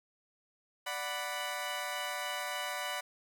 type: chord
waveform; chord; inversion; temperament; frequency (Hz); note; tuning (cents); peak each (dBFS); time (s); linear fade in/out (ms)
15% pulse; B minor; first; equal; 587.3 / 740 / 987.8; D5 / F#5 / B5; 0 / 0 / 0; -34 / -33 / -33; 0.86-3.01; 10
effects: none